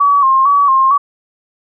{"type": "tone with vibrato", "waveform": "sine", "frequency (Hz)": 1100, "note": "C#6", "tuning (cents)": -14, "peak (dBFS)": -7, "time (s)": [0, 0.98], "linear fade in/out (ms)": 10, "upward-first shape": "square", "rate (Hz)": 2.2, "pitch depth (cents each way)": 58, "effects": []}